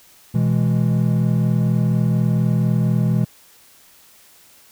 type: chord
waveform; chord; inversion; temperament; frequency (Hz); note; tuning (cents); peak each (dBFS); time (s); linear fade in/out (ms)
triangle; E major; second; equal with one note detuned; 123.47 / 163.49 / 207.7; B2 / E3 / G#3; 0 / -14 / 0; -16 / -17 / -20; 0.34-3.25; 10
effects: white hiss -50 dBFS RMS until 4.71 s